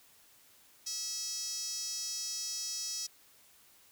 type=tone with high-pass filter; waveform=sawtooth; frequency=650 Hz; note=E5; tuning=24 cents flat; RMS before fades=-38 dBFS; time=0.86-3.07 s; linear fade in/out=10 ms; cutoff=5500 Hz; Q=5.8; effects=white hiss -62 dBFS RMS until 3.91 s